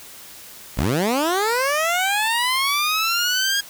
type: linear sweep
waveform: 15% pulse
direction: up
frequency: 48 to 1641 Hz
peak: -12 dBFS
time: 0.77-3.61 s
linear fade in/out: 10 ms
effects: white hiss -41 dBFS RMS until 3.69 s